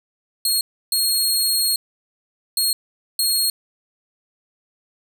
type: tone bursts at uneven times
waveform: 20% pulse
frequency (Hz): 4279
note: C8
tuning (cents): +38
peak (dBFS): -11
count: 4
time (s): 0.45-0.61 / 0.92-1.76 / 2.57-2.73 / 3.19-3.5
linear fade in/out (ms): 2
effects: none